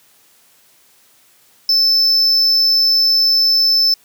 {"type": "tone", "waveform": "triangle", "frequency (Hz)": 5274, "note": "E8", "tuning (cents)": 0, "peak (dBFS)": -9, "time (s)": [1.69, 3.94], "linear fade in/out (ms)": 2, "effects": ["white hiss -52 dBFS RMS until 4.04 s", "high-pass 100 Hz 12 dB/octave"]}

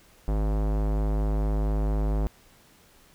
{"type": "tone with low-pass filter", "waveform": "square", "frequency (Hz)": 52.2, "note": "G#1", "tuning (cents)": 10, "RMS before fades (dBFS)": -25, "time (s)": [0.28, 2.27], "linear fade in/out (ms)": 0, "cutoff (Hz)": 790, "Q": 1, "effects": ["pink hiss -57 dBFS RMS until 3.14 s"]}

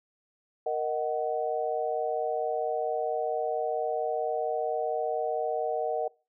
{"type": "chord", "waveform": "sine", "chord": "D# minor", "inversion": "second", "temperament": "just", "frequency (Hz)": [466.7, 622.3, 746.7], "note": ["A#4", "D#5", "F#5"], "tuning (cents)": [2, 0, 16], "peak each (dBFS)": -31, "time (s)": [0.66, 6.08], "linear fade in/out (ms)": 5, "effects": ["noise-tail reverb RT60 0.3 s tail -23 dB re dry"]}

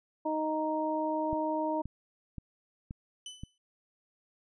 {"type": "harmonic tone", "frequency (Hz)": 311.1, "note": "D#4", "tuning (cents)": 0, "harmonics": [1, 2, 3], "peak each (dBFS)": [-33, -33, -33], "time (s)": [0.25, 1.82], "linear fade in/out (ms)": 10}
{"type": "click train", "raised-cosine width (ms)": 5, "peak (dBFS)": -27, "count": 5, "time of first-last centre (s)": [1.33, 3.435], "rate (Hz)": 1.9}
{"type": "tone with exponential decay", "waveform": "sawtooth", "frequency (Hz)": 3010, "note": "F#7", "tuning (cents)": 29, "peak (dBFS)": -35, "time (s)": [3.26, 3.58], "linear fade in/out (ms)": 2, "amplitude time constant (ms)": 68}
{"effects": ["resampled to 22050 Hz"]}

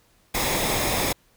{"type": "noise with comb filter", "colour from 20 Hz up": "pink", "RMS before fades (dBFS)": -24, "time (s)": [0.34, 1.13], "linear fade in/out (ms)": 10, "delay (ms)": 0.68, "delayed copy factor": -0.5, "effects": ["pink hiss -61 dBFS RMS until 1.36 s"]}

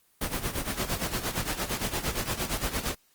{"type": "noise with tremolo", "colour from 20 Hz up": "pink", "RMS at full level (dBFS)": -28, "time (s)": [0.21, 2.95], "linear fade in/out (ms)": 5, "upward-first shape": "sine", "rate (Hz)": 8.7, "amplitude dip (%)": 75, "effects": ["white hiss -65 dBFS RMS until 3.14 s", "Opus 24 kbps"]}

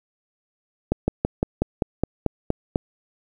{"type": "slowing click train", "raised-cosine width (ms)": 2, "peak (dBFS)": -6, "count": 10, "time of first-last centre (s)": [0.92, 2.759], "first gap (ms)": 160, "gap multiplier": 1.06, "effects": ["8-bit"]}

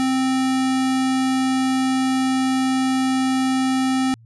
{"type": "tone", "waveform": "square", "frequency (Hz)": 261.6, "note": "C4", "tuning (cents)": 0, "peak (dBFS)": -18, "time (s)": [0, 4.14], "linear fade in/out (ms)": 0, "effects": ["added 114 Hz sine -45 dBFS peak until 4.25 s", "resampled to 24000 Hz"]}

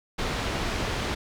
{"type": "low-pass noise", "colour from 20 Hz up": "pink", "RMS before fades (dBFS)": -29, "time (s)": [0.18, 1.15], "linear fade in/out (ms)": 10, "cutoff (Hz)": 4600, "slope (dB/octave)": 12, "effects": []}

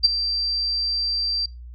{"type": "tone with ADSR envelope", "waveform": "sine", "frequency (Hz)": 4699, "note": "D8", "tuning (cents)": 0, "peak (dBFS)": -9, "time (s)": [0.03, 1.46], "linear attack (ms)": 21, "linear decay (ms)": 20, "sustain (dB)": -12, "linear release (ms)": 6, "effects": ["noise-tail reverb RT60 0.2 s tail -21 dB re dry", "added 60 Hz sine -36 dBFS peak until 1.74 s"]}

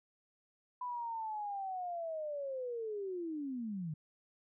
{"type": "linear sweep", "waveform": "sine", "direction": "down", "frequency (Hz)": [1000, 146.8], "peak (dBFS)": -37, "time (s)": [0.81, 3.94], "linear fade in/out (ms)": 5, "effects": []}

